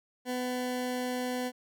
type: tone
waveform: 20% pulse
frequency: 250.3 Hz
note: B3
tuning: 23 cents sharp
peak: -26 dBFS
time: 0.25-1.52 s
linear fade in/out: 50 ms
effects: none